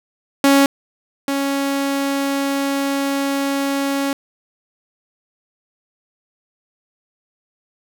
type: tone pair in turn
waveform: sawtooth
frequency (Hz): 277.2 / 277.2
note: C#4 / C#4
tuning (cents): 0 / 0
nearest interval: unison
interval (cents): 0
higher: neither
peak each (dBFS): -6 / -14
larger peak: first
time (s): 0.44-0.66 / 1.28-4.13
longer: second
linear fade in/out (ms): 2
effects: none